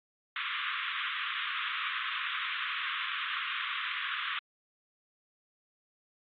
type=band-pass noise; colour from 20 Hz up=pink; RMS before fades=-35 dBFS; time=0.36-4.39 s; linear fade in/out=2 ms; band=1100 to 3600 Hz; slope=96 dB/octave; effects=AAC 32 kbps